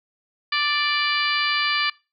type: harmonic tone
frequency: 587.3 Hz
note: D5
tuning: in tune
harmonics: 2 / 3 / 4 / 5 / 6 / 7 / 8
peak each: -26 / -26 / -26 / -28 / -31 / -31 / -29 dBFS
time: 0.52-1.9 s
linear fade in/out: 5 ms
effects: noise-tail reverb RT60 0.3 s tail -23 dB re dry